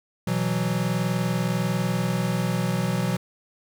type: chord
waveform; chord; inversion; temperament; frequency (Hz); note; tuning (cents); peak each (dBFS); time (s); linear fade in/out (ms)
square; B suspended fourth; none; equal; 123.47 / 164.81 / 185; B2 / E3 / F#3; 0 / 0 / 0; -28 / -28 / -27; 0.27-3.17; 5
effects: none